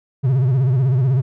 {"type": "tone with vibrato", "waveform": "triangle", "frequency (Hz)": 130, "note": "C3", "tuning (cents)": -11, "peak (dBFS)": -11, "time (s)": [0.23, 1.22], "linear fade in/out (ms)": 20, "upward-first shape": "sine", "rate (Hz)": 16, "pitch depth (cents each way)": 130, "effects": []}